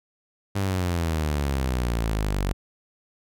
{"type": "exponential sweep", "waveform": "sawtooth", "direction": "down", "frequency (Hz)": [100.8, 46], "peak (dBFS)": -19, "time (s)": [0.55, 2.53], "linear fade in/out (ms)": 10, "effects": []}